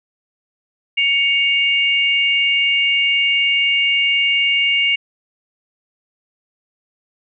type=tone pair together; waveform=sine; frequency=2229 / 2810 Hz; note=C#7 / F7; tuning=+9 / +10 cents; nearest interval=major third; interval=401 cents; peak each=-16 dBFS; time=0.97-4.96 s; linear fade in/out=10 ms; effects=none